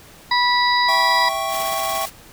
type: harmonic tone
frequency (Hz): 980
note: B5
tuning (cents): -14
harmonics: 1 / 2 / 4 / 5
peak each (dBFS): -17 / -20 / -23 / -24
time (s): 0.31-1.29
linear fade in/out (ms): 5
type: chord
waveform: square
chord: C# diminished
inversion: first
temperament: equal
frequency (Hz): 659.3 / 784 / 1108.7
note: E5 / G5 / C#6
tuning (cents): 0 / 0 / 0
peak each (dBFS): -27 / -26 / -26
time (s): 0.88-2.06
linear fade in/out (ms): 10
type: noise with tremolo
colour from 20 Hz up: white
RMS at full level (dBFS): -29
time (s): 1.48-2.11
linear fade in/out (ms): 50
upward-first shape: square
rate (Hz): 17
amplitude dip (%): 35
effects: pink hiss -45 dBFS RMS until 2.32 s